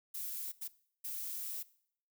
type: noise bursts at uneven times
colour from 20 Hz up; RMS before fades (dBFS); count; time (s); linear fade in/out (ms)
violet; -41; 3; 0.14-0.52 / 0.61-0.68 / 1.04-1.63; 10
effects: noise-tail reverb RT60 0.6 s tail -19 dB re dry